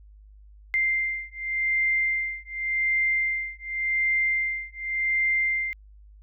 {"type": "beating tone pair", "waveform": "sine", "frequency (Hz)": [2093, 2093.88], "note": ["C7", "C7"], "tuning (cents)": [0, 1], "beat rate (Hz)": 0.88, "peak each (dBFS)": [-26, -26], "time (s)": [0.74, 5.73], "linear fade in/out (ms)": 0, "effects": ["added 51 Hz sine -47 dBFS peak until 6.22 s"]}